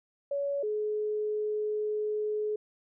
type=tone pair in turn; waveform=sine; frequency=564 / 424.3 Hz; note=C#5 / G#4; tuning=+30 / +37 cents; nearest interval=perfect fourth; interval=493 cents; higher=first; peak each=-28 dBFS; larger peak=neither; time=0.31-0.63 / 0.63-2.56 s; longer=second; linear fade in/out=5 ms; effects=none